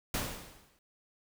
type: noise with exponential decay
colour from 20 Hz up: pink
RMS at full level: -31 dBFS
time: 0.14-0.79 s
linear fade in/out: 2 ms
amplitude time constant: 140 ms
effects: none